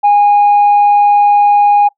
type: tone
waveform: sine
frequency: 821 Hz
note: G#5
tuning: 20 cents flat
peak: -3 dBFS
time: 0.03-1.89 s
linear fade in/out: 20 ms
effects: noise-tail reverb RT60 0.1 s tail -21 dB re dry + tanh soft clip ceiling -3 dBFS